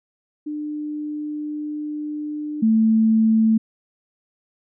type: tone pair in turn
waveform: sine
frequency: 299.7 / 221.4 Hz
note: D4 / A3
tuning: +35 / +11 cents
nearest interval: perfect fourth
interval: 524 cents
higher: first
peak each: -25 / -13 dBFS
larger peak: second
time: 0.46-2.62 / 2.62-3.58 s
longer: first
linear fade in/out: 10 ms
effects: none